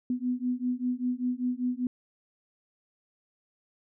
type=beating tone pair; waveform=sine; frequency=246.5 / 251.6 Hz; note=B3 / B3; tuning=-3 / +32 cents; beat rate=5.1 Hz; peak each=-30 dBFS; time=0.1-1.87 s; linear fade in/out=2 ms; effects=none